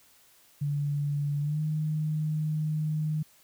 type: tone with pitch glide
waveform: sine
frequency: 144.6 to 154.09 Hz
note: D3 to D#3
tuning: -27 to -16 cents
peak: -26 dBFS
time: 0.61-3.23 s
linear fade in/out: 10 ms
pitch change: +111 cents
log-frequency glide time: 1.4-1.61 s
effects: white hiss -60 dBFS RMS until 3.43 s